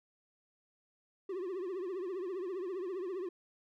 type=tone with vibrato; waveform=triangle; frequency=370 Hz; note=F#4; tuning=in tune; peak=-34 dBFS; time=1.29-3.29 s; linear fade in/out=5 ms; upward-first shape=triangle; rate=15 Hz; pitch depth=150 cents each way; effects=none